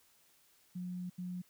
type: tone bursts at uneven times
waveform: sine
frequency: 180 Hz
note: F#3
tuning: 47 cents flat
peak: -38 dBFS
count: 2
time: 0.75-1.1 / 1.18-1.42 s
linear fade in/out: 10 ms
effects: white hiss -68 dBFS RMS until 1.49 s